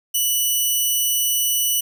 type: tone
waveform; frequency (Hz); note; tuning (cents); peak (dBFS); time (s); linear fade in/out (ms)
5% pulse; 2960; F#7; 0; -9; 0.14-1.81; 10
effects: none